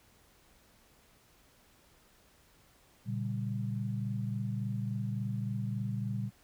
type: chord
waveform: sine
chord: G diminished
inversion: first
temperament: just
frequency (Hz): 117.6 / 141.12 / 196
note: Bb2 / Db3 / G3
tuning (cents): +16 / +31 / 0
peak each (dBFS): -34 / -40 / -37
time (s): 3.05-6.31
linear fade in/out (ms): 50
effects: pink hiss -64 dBFS RMS until 6.43 s